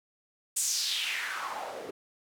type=noise with band-pass filter sweep; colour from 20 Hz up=white; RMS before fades=-33 dBFS; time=0.56-1.91 s; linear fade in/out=10 ms; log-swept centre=8500 to 390 Hz; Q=3.3; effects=none